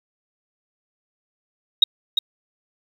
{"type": "tone with echo", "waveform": "sine", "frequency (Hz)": 3756, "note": "A#7", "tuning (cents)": 12, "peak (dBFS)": -8, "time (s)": [1.82, 1.84], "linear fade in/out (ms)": 5, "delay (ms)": 350, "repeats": 1, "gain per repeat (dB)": -7, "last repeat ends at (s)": 2.19, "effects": ["7-bit"]}